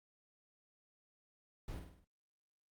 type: noise with echo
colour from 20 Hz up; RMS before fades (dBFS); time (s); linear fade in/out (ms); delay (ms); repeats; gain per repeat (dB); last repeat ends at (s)
brown; -43; 1.68-1.79; 2; 51; 5; -5; 2.045
effects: Opus 48 kbps